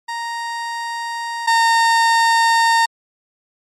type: tone pair in turn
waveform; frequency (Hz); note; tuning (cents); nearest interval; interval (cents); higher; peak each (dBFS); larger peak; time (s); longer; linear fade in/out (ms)
30% pulse; 932.3 / 917.3; A#5 / A#5; 0 / -28; unison; 28; first; -20 / -9; second; 0.08-1.47 / 1.47-2.86; neither; 10
effects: low-pass 8000 Hz 12 dB/octave + MP3 64 kbps